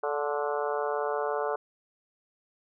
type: harmonic tone with a mistuned harmonic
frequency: 145.8 Hz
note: D3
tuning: 12 cents flat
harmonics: 3 / 4 / 5 / 6 / 7 / 8 / 9 / 10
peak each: -31 / -33 / -35 / -37 / -38 / -39 / -40 / -41 dBFS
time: 0.03-1.56 s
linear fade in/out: 5 ms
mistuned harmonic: 7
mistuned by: +38 cents
effects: none